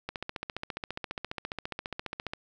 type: click train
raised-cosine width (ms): 0.3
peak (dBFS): -18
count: 34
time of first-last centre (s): 0.09-2.335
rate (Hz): 14.7
effects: none